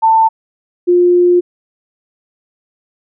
sine tone pair in turn, 892 / 354 Hz, A5 / F4, +23 / +23 cents, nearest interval octave + major third, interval 1600 cents, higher first, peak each -6 dBFS, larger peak neither, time 0.02-0.29 / 0.87-1.41 s, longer second, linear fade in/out 20 ms, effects none

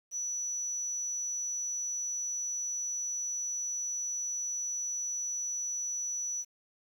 sine tone, 5920 Hz, F#8, in tune, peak -31 dBFS, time 0.11-6.45 s, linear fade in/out 50 ms, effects tanh soft clip ceiling -28 dBFS + 10-bit

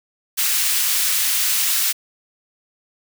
white high-pass noise, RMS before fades -19 dBFS, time 0.37-1.93 s, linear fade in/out 20 ms, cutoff 1700 Hz, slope 12 dB/octave, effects none

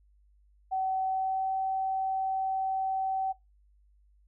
sine tone with pitch glide, 760 to 765.7 Hz, F#5 to G5, +46 to -41 cents, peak -27 dBFS, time 0.71-3.33 s, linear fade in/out 20 ms, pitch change +13 cents, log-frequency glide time 1.06-1.53 s, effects noise-tail reverb RT60 0.2 s tail -21 dB re dry + added 50 Hz sine -60 dBFS peak until 4.27 s

